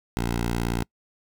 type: tone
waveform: 10% pulse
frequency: 58.27 Hz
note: A#1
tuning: in tune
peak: -16 dBFS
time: 0.17-0.83 s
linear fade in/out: 0 ms
effects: noise-tail reverb RT60 0.1 s tail -26 dB re dry